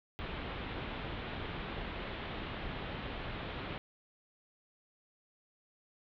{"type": "low-pass noise", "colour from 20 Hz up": "pink", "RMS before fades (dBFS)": -41, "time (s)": [0.19, 3.78], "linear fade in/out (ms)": 0, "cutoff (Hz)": 3700, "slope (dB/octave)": 48, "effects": []}